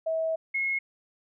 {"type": "tone pair in turn", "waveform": "sine", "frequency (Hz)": [646, 2167], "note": ["E5", "C#7"], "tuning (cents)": [-35, -40], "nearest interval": "octave + major sixth", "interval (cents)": 2095, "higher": "second", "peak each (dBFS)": -25, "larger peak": "neither", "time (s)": [[0.06, 0.36], [0.54, 0.79]], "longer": "first", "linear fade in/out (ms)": 10, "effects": []}